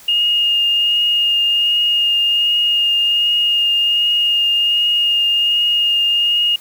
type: tone with vibrato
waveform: sine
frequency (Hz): 2842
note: F7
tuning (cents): +30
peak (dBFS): -12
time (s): 0.08-6.56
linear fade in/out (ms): 5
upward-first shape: triangle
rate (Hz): 1.3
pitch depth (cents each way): 13
effects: white hiss -42 dBFS RMS until 6.6 s